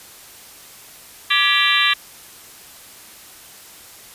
harmonic tone with a mistuned harmonic, 392 Hz, G4, in tune, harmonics 3 / 4 / 5 / 6 / 7 / 8 / 9 / 10, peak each -22 / -22 / -22 / -22 / -22 / -22 / -22 / -22 dBFS, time 1.3-1.94 s, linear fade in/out 10 ms, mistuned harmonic 4, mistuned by +120 cents, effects white hiss -42 dBFS RMS until 4.14 s + resampled to 32000 Hz

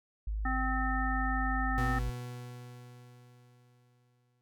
sine tone, 52.5 Hz, G#1, 19 cents sharp, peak -31 dBFS, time 0.27-2.1 s, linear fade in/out 5 ms
harmonic tone, 258.8 Hz, C4, 19 cents flat, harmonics 1 / 3 / 5 / 7, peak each -36 / -36 / -36 / -36 dBFS, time 0.45-1.99 s, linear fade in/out 5 ms
40% pulse tone with exponential decay, 122.9 Hz, B2, 8 cents flat, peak -31 dBFS, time 1.78-4.41 s, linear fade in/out 0 ms, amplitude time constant 570 ms
effects none

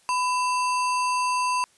sine tone with sample-and-hold, 1000 Hz, B5, 21 cents sharp, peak -21 dBFS, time 0.09-1.64 s, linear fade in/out 0 ms, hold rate 3675 Hz, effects white hiss -60 dBFS RMS until 1.77 s + resampled to 24000 Hz

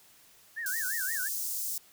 sine tone with vibrato, 1661.2 Hz, G#6, in tune, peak -33 dBFS, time 0.56-1.29 s, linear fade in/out 20 ms, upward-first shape sine, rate 5.7 Hz, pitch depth 210 cents each way
white high-pass noise, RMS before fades -34 dBFS, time 0.66-1.78 s, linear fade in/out 2 ms, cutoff 5600 Hz, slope 24 dB/octave
effects white hiss -59 dBFS RMS until 1.92 s

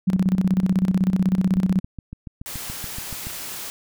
sine tone with tremolo, 186.7 Hz, F#3, 16 cents sharp, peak -14 dBFS, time 0.07-1.8 s, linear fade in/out 10 ms, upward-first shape square, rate 16 Hz, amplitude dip 75%
click train, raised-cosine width 5 ms, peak -21 dBFS, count 13, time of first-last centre 1.56-3.269 s, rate 7.02 Hz
white noise, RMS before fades -33 dBFS, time 2.46-3.7 s, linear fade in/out 0 ms
effects none

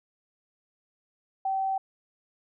sine tone, 771 Hz, G5, 29 cents flat, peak -25 dBFS, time 1.45-1.78 s, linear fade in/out 5 ms, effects none

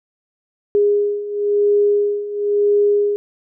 sine beating tone pair, 410 / 410.98 Hz, G#4 / G#4, -22 / -18 cents, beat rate 0.98 Hz, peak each -19 / -15 dBFS, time 0.75-3.16 s, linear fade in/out 0 ms, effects none

